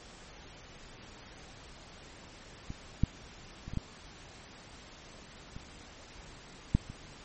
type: clicks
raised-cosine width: 5 ms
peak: -26 / -12 / -29 / -27 / -19 / -30 / -11 / -29 dBFS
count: 8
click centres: 2.704 / 3.036 / 3.68 / 3.736 / 3.773 / 5.565 / 6.75 / 6.9 s
effects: pink hiss -51 dBFS RMS until 7.24 s + MP3 32 kbps